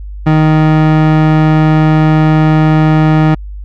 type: tone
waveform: 30% pulse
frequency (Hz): 155.7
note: D#3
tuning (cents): +2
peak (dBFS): -3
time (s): 0.26-3.35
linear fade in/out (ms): 10
effects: added 50 Hz sine -22 dBFS peak until 3.64 s + low-pass 2000 Hz 12 dB/octave